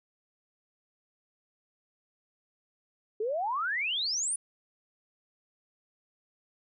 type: exponential sweep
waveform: sine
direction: up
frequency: 409.8 to 9956 Hz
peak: -28 dBFS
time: 3.2-4.36 s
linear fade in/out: 5 ms
effects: none